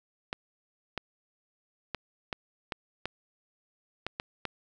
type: clicks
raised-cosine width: 0.3 ms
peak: -16 dBFS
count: 9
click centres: 0.329 / 0.977 / 1.947 / 2.328 / 2.722 / 3.056 / 4.066 / 4.199 / 4.453 s
effects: none